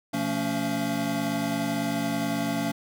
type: tone cluster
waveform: square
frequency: 123.9 / 173.6 / 223.2 / 281.2 / 681 Hz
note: B2 / F3 / A3 / C#4 / F5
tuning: +6 / -10 / +25 / +25 / -44 cents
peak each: -39 / -34 / -32 / -30 / -34 dBFS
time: 0.13-2.72 s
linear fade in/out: 10 ms
effects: none